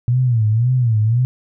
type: tone with vibrato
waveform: sine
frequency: 117.2 Hz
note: A#2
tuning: 10 cents sharp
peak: -12 dBFS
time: 0.08-1.25 s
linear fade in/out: 0 ms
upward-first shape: sine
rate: 1.9 Hz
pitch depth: 160 cents each way
effects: none